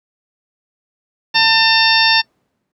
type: harmonic tone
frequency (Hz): 900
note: A5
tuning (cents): +39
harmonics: 1 / 2 / 3 / 4 / 5 / 6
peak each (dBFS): -17 / -17 / -17 / -17 / -17 / -17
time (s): 1.34-2.22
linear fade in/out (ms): 20
type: noise with exponential decay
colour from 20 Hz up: brown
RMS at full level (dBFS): -26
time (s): 1.34-2.72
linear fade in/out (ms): 5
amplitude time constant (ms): 300
effects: noise-tail reverb RT60 0.1 s tail -24 dB re dry + high-pass 200 Hz 12 dB/octave